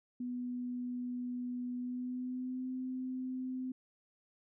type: tone with pitch glide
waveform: sine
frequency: 246.9 to 256.8 Hz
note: B3 to C4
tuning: 0 to -32 cents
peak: -36 dBFS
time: 0.2-3.72 s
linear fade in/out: 5 ms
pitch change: +68 cents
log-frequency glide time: 1.76-2.69 s
effects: none